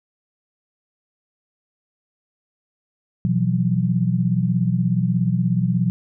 sine chord, B suspended fourth, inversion none, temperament equal with one note detuned, 123.47 / 168.28 / 185 Hz, B2 / E3 / F#3, 0 / +36 / 0 cents, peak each -21 dBFS, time 3.25-5.9 s, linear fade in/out 0 ms, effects none

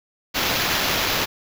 white noise with sample-and-hold, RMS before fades -22 dBFS, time 0.34-1.26 s, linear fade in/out 20 ms, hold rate 8820 Hz, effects none

